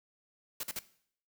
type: noise bursts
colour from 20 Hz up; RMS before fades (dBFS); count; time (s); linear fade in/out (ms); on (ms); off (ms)
white; -37; 3; 0.6-0.792; 5; 34; 45
effects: noise-tail reverb RT60 0.6 s tail -17 dB re dry